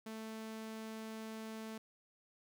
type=tone; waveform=sawtooth; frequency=220.7 Hz; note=A3; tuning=5 cents sharp; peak=-40 dBFS; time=0.06-1.78 s; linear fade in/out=5 ms; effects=none